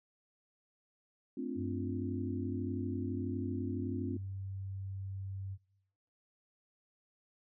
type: chord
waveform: sine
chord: D minor seventh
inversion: second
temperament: equal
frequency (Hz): 220 / 261.6 / 293.7 / 349.2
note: A3 / C4 / D4 / F4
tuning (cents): 0 / 0 / 0 / 0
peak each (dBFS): -44 / -38 / -43 / -43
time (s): 1.37-4.17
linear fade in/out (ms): 5
type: tone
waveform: sine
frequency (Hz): 96.7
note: G2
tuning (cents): -23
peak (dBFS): -38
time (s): 1.55-5.58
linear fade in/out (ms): 50
effects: noise-tail reverb RT60 0.9 s tail -26 dB re dry